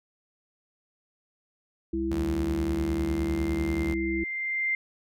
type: harmonic tone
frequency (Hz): 66.3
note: C2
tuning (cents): +23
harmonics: 1 / 3 / 5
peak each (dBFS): -34 / -35 / -27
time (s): 1.93-4.24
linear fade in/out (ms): 5
type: tone with pitch glide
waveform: sawtooth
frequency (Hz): 76.2 to 76.69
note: D#2 to D#2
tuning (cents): -36 to -24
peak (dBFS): -27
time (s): 2.11-3.94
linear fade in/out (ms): 5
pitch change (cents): +12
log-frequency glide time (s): 3.39-3.49
type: tone with exponential growth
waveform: sine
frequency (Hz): 2093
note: C7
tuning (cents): 0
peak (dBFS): -23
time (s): 2.22-4.75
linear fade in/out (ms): 2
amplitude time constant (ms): 550
effects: none